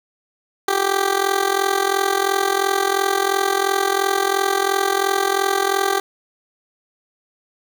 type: tone with amplitude modulation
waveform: 15% pulse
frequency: 392 Hz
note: G4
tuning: in tune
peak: -7 dBFS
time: 0.68-6 s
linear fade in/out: 5 ms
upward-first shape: sine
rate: 42.9 Hz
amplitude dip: 80%
effects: none

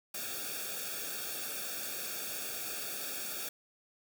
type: noise with comb filter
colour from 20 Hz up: white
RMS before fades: -39 dBFS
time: 0.14-3.49 s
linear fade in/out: 5 ms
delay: 0.99 ms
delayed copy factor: -0.95
effects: none

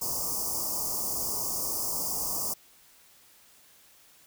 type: band-stop noise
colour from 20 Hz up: white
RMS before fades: -31 dBFS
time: 0.01-2.54 s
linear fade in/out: 10 ms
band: 1200 to 4800 Hz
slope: 96 dB/octave
effects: white hiss -58 dBFS RMS until 4.26 s

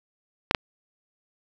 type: clicks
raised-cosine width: 0.3 ms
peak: -3 dBFS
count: 2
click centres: 0.511 / 0.548 s
effects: none

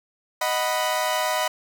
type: chord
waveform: sawtooth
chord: B major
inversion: first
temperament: equal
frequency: 622.3 / 740 / 987.8 Hz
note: D#5 / F#5 / B5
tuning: 0 / 0 / 0 cents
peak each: -22 / -24 / -22 dBFS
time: 0.41-1.48 s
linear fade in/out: 5 ms
effects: none

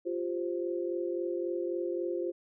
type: chord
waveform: sine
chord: F suspended second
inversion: none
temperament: just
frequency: 349.2 / 392.9 / 523.8 Hz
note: F4 / G4 / C5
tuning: 0 / +4 / +2 cents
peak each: -32 / -38 / -37 dBFS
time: 0.05-2.32 s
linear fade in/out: 20 ms
effects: none

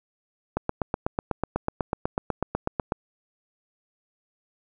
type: click train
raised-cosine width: 1 ms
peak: -10 dBFS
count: 20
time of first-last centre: 0.57-2.921 s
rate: 8.08 Hz
effects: none

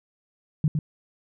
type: tone with echo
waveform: sine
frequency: 152.2 Hz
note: D#3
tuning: 38 cents flat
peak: -17 dBFS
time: 0.64-0.68 s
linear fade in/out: 2 ms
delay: 110 ms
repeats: 1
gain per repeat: -4 dB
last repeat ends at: 0.79 s
effects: none

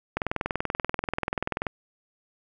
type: click train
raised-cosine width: 0.5 ms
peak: -11 dBFS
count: 32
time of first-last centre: 0.17-1.668 s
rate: 20.7 Hz
effects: none

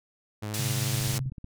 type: tone with vibrato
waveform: sawtooth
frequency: 105.8 Hz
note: G#2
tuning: 33 cents sharp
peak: -28 dBFS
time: 0.42-1.2 s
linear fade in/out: 10 ms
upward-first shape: sine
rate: 14 Hz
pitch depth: 20 cents each way
type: band-pass noise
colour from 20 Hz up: white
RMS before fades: -34 dBFS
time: 0.54-1.18 s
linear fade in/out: 0 ms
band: 2000 to 9800 Hz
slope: 12 dB/octave
type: tone with tremolo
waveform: sine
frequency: 131.3 Hz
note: C3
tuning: 6 cents sharp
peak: -25 dBFS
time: 0.59-1.3 s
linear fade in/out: 5 ms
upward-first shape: triangle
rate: 18 Hz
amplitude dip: 60%
type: click train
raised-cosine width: 5 ms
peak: -28 dBFS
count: 9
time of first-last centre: 0.95-1.444 s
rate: 16.2 Hz
effects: none

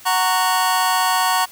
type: chord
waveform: sawtooth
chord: F# major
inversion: none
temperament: just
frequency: 740 / 925 / 1110 Hz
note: F#5 / A#5 / C#6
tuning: 0 / -14 / +2 cents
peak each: -16 dBFS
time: 0.05-1.46 s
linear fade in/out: 20 ms
effects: white hiss -43 dBFS RMS until 1.51 s

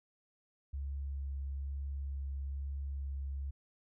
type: tone with vibrato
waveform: sine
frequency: 69.1 Hz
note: C#2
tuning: 5 cents flat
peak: -36 dBFS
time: 0.73-3.51 s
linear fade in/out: 10 ms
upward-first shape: sine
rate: 1.1 Hz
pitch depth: 11 cents each way
effects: none

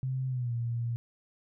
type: tone with pitch glide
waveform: sine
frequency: 130.7 to 117.79 Hz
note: C3 to A#2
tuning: -1 to +18 cents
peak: -29 dBFS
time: 0.03-0.96 s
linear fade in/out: 0 ms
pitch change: -181 cents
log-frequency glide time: 0.28-0.53 s
effects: none

